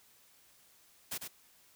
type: noise with echo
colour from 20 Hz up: white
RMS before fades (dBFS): -38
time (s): 1.11-1.18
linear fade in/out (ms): 10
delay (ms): 100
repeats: 1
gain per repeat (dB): -5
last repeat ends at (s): 1.28
effects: white hiss -64 dBFS RMS until 1.75 s